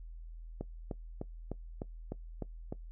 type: click train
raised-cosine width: 2 ms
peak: -24 dBFS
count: 8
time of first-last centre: 0.61-2.725 s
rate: 3.31 Hz
effects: noise-tail reverb RT60 0.1 s tail -19 dB re dry + added 41 Hz sine -44 dBFS peak until 2.91 s